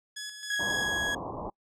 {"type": "tone with tremolo", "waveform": "10% pulse", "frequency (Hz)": 1688, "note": "G#6", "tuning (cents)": 28, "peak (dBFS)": -26, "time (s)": [0.16, 0.9], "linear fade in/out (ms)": 10, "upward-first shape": "square", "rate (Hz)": 3.7, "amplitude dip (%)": 50}
{"type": "tone", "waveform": "35% pulse", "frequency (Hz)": 1664, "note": "G#6", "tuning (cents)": 3, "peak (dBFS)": -26, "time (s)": [0.5, 1.15], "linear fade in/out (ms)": 5}
{"type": "low-pass noise", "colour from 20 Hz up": "white", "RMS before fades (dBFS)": -37, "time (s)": [0.59, 1.5], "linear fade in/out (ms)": 5, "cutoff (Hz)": 1100, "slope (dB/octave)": 96}
{"effects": ["noise-tail reverb RT60 0.1 s tail -26 dB re dry", "low-pass 8000 Hz 12 dB/octave"]}